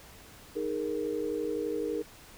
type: chord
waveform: sine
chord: D# suspended fourth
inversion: none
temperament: just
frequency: 311.1 / 414.8 / 466.7 Hz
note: D#4 / G#4 / A#4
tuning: 0 / -2 / +2 cents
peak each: -35 / -34 / -33 dBFS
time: 0.55-2.03 s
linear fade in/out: 20 ms
effects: pink hiss -52 dBFS RMS until 2.37 s